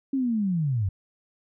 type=linear sweep; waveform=sine; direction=down; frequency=277.2 to 88.8 Hz; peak=-22 dBFS; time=0.13-0.89 s; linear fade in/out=5 ms; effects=none